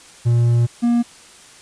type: tone pair in turn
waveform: triangle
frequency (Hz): 118.7 / 237.4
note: A#2 / A#3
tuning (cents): +32 / +32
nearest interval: octave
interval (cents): 1200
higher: second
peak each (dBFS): -10 / -11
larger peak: first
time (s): 0.25-0.67 / 0.82-1.03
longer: first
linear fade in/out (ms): 20
effects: white hiss -44 dBFS RMS until 1.61 s + resampled to 22050 Hz